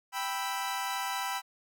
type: chord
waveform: sawtooth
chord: E minor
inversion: first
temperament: equal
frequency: 784 / 987.8 / 1318.5 Hz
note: G5 / B5 / E6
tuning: 0 / 0 / 0 cents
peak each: -32 / -31 / -35 dBFS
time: 0.12-1.42 s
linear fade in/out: 50 ms
effects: none